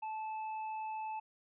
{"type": "tone with tanh clipping", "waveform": "sine", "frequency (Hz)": 872, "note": "A5", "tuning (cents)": -16, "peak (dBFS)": -39, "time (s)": [0.02, 1.2], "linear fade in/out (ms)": 10, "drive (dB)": 7, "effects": ["resampled to 8000 Hz"]}